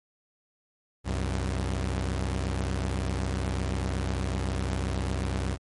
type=tone pair together; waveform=sawtooth; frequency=65.41 / 94.12 Hz; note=C2 / F#2; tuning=0 / +30 cents; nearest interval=tritone; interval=630 cents; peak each=-25 / -27 dBFS; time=1.04-5.58 s; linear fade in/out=50 ms; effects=MP3 48 kbps